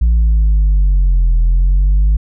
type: linear two-way sweep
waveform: sine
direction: down then up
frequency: 58.2 to 40.85 to 52.5 Hz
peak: -5 dBFS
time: 0.01-2.17 s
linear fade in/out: 10 ms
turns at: 1.39 s
effects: tanh soft clip ceiling -7 dBFS